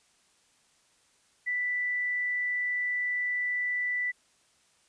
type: tone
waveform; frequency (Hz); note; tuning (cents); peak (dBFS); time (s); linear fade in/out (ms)
sine; 1977; B6; +1; -27; 1.46-4.12; 20
effects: white hiss -66 dBFS RMS until 4.88 s + resampled to 22050 Hz